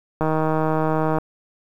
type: click train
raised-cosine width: 1 ms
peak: -8 dBFS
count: 154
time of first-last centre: 0.21-1.185 s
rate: 157 Hz
effects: 8-bit